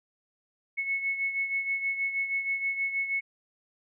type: beating tone pair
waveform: sine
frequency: 2197 / 2203.3 Hz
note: C#7 / C#7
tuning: -16 / -11 cents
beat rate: 6.3 Hz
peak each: -28 / -35 dBFS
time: 0.77-3.21 s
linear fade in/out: 20 ms
effects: none